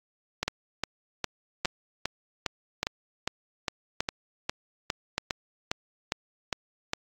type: two click trains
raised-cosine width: 0.2 ms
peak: -9 / -10 dBFS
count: 5 / 17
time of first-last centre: 0.48-5.18 / 0.43-6.934 s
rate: 0.851 / 2.46 Hz
effects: AAC 48 kbps